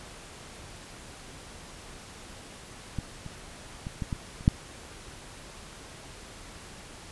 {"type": "clicks", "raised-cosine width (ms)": 5, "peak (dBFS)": [-18, -26, -22, -19, -18, -29, -6], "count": 7, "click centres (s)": [2.987, 3.263, 3.869, 4.022, 4.128, 4.409, 4.479], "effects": ["pink hiss -46 dBFS RMS until 7.11 s", "resampled to 24000 Hz"]}